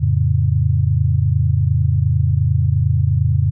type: chord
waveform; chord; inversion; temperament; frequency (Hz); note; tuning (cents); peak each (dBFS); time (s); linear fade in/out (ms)
sine; F augmented; none; equal; 87.31 / 110 / 138.59; F2 / A2 / C#3; 0 / 0 / 0; -17; 0-3.51; 20
effects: none